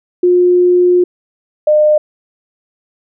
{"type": "tone pair in turn", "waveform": "sine", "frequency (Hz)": [357.3, 606], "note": ["F4", "D#5"], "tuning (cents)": [40, -46], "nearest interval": "major sixth", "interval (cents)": 914, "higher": "second", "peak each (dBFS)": -6, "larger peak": "neither", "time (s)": [[0.23, 1.04], [1.67, 1.98]], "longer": "first", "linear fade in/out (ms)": 5, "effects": []}